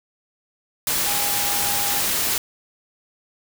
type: tone in noise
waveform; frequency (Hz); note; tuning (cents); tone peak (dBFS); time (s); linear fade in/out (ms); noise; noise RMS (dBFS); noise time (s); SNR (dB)
sine; 814; G#5; -35; -30; 1.06-2; 2; white; -22; 0.87-2.38; -11
effects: none